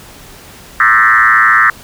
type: tone with frequency modulation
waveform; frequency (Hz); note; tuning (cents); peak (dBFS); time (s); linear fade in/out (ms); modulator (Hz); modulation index
sine; 1550; G6; -20; -5; 0.8-1.7; 2; 114; 3.3
effects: pink hiss -36 dBFS RMS until 1.83 s